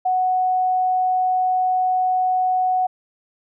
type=tone; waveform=sine; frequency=740 Hz; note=F#5; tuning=in tune; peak=-16 dBFS; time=0.05-2.87 s; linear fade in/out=10 ms; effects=none